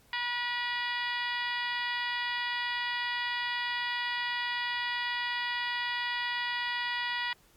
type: harmonic tone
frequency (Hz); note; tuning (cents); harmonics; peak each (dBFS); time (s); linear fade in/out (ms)
483.9; B4; -35; 2 / 3 / 4 / 5 / 6 / 7 / 8 / 9 / 10; -37 / -42 / -33 / -42 / -40 / -40 / -47 / -48 / -46; 0.13-7.33; 2
effects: pink hiss -63 dBFS RMS until 7.56 s + Opus 48 kbps